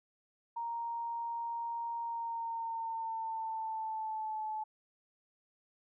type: tone with pitch glide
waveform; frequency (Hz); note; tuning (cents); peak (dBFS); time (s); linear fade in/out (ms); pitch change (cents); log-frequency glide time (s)
sine; 932.3 to 864.9; A#5 to A5; 0 to -30; -35; 0.56-4.64; 10; -130; 2.01-4.43
effects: none